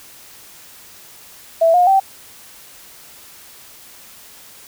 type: tone with pitch steps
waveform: sine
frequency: 659.3 / 714.8 / 775 Hz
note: E5 / F5 / G5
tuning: 0 / +40 / -20 cents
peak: -9 dBFS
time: 1.61-2 s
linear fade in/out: 10 ms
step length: 130 ms
effects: white hiss -42 dBFS RMS until 4.67 s